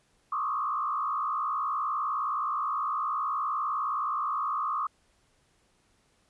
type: tone with frequency modulation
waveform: sine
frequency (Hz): 1170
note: D6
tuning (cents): -7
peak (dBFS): -27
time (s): 0.32-4.87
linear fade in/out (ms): 5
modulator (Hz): 59.4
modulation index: 1.7
effects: pink hiss -68 dBFS RMS until 6.29 s + resampled to 24000 Hz